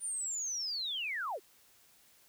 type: linear sweep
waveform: sine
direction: down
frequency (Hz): 9397 to 314.9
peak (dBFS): -34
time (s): 0-1.4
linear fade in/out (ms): 50
effects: white hiss -64 dBFS RMS until 2.28 s